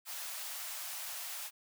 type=high-pass noise; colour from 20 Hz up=white; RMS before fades=-42 dBFS; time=0.05-1.51 s; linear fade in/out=50 ms; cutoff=590 Hz; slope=48 dB/octave; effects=none